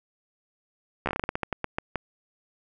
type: slowing click train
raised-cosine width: 0.5 ms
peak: -12 dBFS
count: 15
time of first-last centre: 1.06-1.957 s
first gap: 13 ms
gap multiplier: 1.22
effects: none